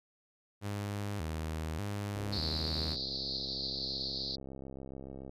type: tone with vibrato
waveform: sawtooth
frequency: 89.8 Hz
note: F2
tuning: 49 cents sharp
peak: -31 dBFS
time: 0.61-2.97 s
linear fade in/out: 50 ms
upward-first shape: square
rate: 0.85 Hz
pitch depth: 220 cents each way
type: click train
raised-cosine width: 2 ms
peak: -32 dBFS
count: 211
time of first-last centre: 2.16-5.294 s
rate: 67 Hz
type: band-pass noise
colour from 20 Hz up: pink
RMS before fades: -38 dBFS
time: 2.32-4.36 s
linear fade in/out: 10 ms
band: 4000 to 4800 Hz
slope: 96 dB/octave
effects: resampled to 32000 Hz